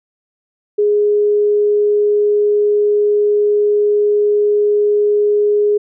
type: tone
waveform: sine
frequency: 415.3 Hz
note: G#4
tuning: in tune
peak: -10 dBFS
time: 0.78-5.78 s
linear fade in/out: 10 ms
effects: none